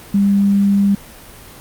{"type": "tone", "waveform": "sine", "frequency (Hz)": 199.7, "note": "G3", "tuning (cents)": 32, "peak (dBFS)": -10, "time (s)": [0.14, 0.95], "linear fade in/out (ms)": 5, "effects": ["pink hiss -38 dBFS RMS until 1.6 s", "Opus 32 kbps"]}